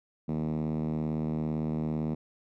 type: tone with band-pass filter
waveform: 5% pulse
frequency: 77.78 Hz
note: D#2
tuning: in tune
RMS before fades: -31 dBFS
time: 0.28-2.15 s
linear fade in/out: 10 ms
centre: 190 Hz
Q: 3
effects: none